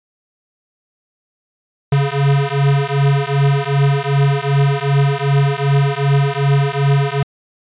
square beating tone pair, 138.59 / 141.19 Hz, C#3 / C#3, 0 / +32 cents, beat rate 2.6 Hz, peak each -16 dBFS, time 1.92-7.23 s, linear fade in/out 5 ms, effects resampled to 8000 Hz

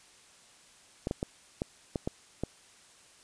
clicks, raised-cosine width 2 ms, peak -17 dBFS, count 7, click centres 1.071 / 1.111 / 1.229 / 1.619 / 1.958 / 2.075 / 2.436 s, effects white hiss -58 dBFS RMS until 3.23 s + resampled to 22050 Hz

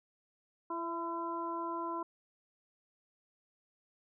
harmonic tone with a mistuned harmonic, 337.2 Hz, E4, 39 cents sharp, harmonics 1 / 2 / 3 / 4, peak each -40 / -45 / -37 / -47 dBFS, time 0.7-2.03 s, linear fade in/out 5 ms, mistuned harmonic 2, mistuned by -23 cents, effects none

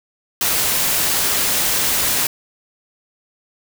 white noise, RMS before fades -18 dBFS, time 0.41-2.27 s, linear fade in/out 2 ms, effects none

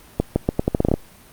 accelerating click train, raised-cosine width 2 ms, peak -3 dBFS, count 11, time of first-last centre 0.2-0.94 s, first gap 160 ms, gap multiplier 0.81, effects pink hiss -47 dBFS RMS until 1.32 s + Opus 32 kbps

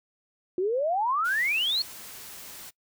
sine exponential sweep, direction up, 350.3 to 4428 Hz, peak -23 dBFS, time 0.58-1.82 s, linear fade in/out 2 ms
white noise, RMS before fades -43 dBFS, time 1.24-2.71 s, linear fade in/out 20 ms
effects noise-tail reverb RT60 0.1 s tail -22 dB re dry

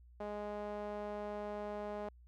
sawtooth tone with band-pass filter, 207.7 Hz, G#3, in tune, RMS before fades -42 dBFS, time 0.2-2.09 s, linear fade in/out 5 ms, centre 650 Hz, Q 1.8, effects added 60 Hz sine -57 dBFS peak until 2.27 s

